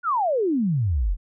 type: exponential sweep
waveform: sine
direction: down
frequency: 1484 to 37.77 Hz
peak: -19 dBFS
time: 0.03-1.17 s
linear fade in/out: 50 ms
effects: none